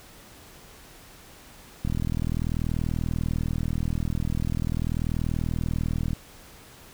click train, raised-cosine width 5 ms, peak -15 dBFS, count 174, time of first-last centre 1.85-6.132 s, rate 40.4 Hz, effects pink hiss -49 dBFS RMS until 6.93 s

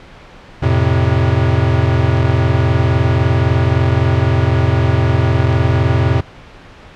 square chord, F major, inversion none, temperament equal with one note detuned, 87.31 / 111.15 / 130.81 Hz, F2 / A2 / C3, 0 / +18 / 0 cents, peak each -16 dBFS, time 0.62-6.21 s, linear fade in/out 10 ms, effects pink hiss -38 dBFS RMS until 6.95 s + low-pass 3000 Hz 12 dB/octave

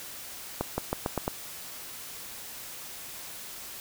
accelerating click train, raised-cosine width 1 ms, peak -13 dBFS, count 6, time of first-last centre 0.61-1.279 s, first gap 170 ms, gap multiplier 0.88, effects white hiss -42 dBFS RMS until 3.8 s

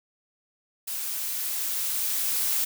blue noise with level ramp, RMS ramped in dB -32 to -25 dBFS, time 0.87-2.65 s, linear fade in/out 10 ms, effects none

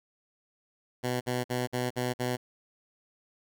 10% pulse tone bursts, 124.6 Hz, B2, 16 cents sharp, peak -20 dBFS, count 6, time 1.03-2.37 s, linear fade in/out 20 ms, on 180 ms, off 52 ms, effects none

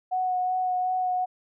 sine tone with vibrato, 736 Hz, F#5, 9 cents flat, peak -23 dBFS, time 0.11-1.26 s, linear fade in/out 20 ms, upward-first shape sine, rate 2.7 Hz, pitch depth 14 cents each way, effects none

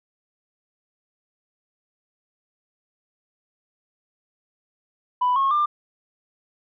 sine tone with pitch steps, 992 / 1088.1 / 1193.4 Hz, B5 / C#6 / D6, +7 / -33 / +27 cents, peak -16 dBFS, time 5.21-5.66 s, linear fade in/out 10 ms, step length 150 ms, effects tanh soft clip ceiling -14 dBFS

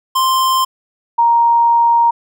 square / sine tone pair in turn, 1046.5 / 935.3 Hz, C6 / A#5, 0 / +6 cents, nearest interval major second, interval 194 cents, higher first, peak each -12 / -8 dBFS, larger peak second, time 0.15-0.65 / 1.18-2.11 s, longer second, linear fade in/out 10 ms, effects none

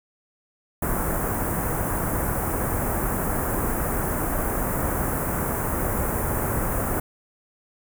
pink band-stop noise, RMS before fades -25 dBFS, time 0.82-7 s, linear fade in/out 5 ms, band 1600 to 9700 Hz, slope 24 dB/octave, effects none

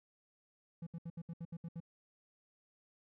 triangle tone bursts, 167.2 Hz, E3, 25 cents sharp, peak -39 dBFS, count 9, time 0.82-1.803 s, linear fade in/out 5 ms, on 47 ms, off 70 ms, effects none

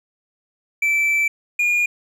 triangle tone pair in turn, 2325 / 2429 Hz, D7 / D#7, -18 / -42 cents, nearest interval minor second, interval 76 cents, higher second, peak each -14 dBFS, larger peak neither, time 0.82-1.28 / 1.59-1.86 s, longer first, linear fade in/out 5 ms, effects none

